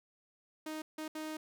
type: tone bursts at uneven times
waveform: sawtooth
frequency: 311.1 Hz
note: D#4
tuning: in tune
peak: -35 dBFS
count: 3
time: 0.66-0.82 / 0.98-1.08 / 1.15-1.37 s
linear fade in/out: 5 ms
effects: none